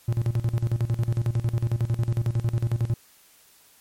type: tone with tremolo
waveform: triangle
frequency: 116.54 Hz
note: A#2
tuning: in tune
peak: -17 dBFS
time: 0.08-2.94 s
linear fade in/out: 5 ms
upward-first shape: square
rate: 11 Hz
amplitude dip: 80%
effects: white hiss -56 dBFS RMS until 3.8 s + MP3 64 kbps